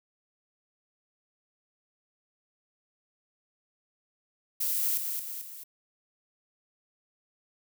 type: noise with echo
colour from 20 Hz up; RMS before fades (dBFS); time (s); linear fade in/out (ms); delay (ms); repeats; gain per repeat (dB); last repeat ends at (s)
violet; -29; 4.6-4.98; 10; 220; 3; -5; 5.64
effects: none